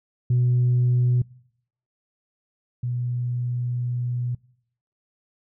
sine tone pair in turn, 123.47 / 122.48 Hz, B2 / B2, 0 / -14 cents, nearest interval unison, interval 14 cents, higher first, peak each -15 / -23 dBFS, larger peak first, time 0.3-1.22 / 2.83-4.35 s, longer second, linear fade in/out 5 ms, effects noise-tail reverb RT60 0.7 s tail -24 dB re dry + tanh soft clip ceiling -14 dBFS

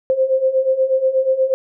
sine beating tone pair, 520 / 528.3 Hz, C5 / C5, -11 / +17 cents, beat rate 8.3 Hz, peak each -19 / -15 dBFS, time 0.1-1.54 s, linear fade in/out 0 ms, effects none

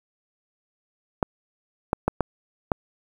clicks, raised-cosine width 1 ms, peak -6 dBFS, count 5, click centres 1.228 / 1.931 / 2.08 / 2.207 / 2.718 s, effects 7-bit

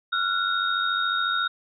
sine tone cluster, 1369 / 1463 / 3725 Hz, F6 / F#6 / A#7, -35 / -20 / -2 cents, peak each -25 / -27 / -28 dBFS, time 0.12-1.48 s, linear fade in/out 10 ms, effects none

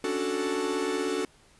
45% pulse chord, D major seventh, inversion third, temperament equal, 277.2 / 293.7 / 370 / 440 Hz, C#4 / D4 / F#4 / A4, 0 / 0 / 0 / 0 cents, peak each -36 / -34 / -31 / -31 dBFS, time 0.04-1.25 s, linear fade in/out 2 ms, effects pink hiss -59 dBFS RMS until 1.59 s + resampled to 24000 Hz

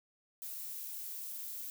violet noise, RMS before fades -43 dBFS, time 0.42-1.7 s, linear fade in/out 0 ms, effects none

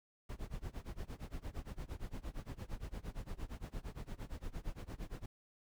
brown noise with tremolo, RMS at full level -41 dBFS, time 0.29-5.26 s, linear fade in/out 5 ms, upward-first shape sine, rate 8.7 Hz, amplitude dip 95%, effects none

